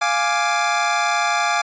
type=chord; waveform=25% pulse; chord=D diminished; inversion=first; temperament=equal; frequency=698.5 / 830.6 / 1174.7 Hz; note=F5 / Ab5 / D6; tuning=0 / 0 / 0 cents; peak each=-18 dBFS; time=0.01-1.62 s; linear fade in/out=10 ms; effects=resampled to 16000 Hz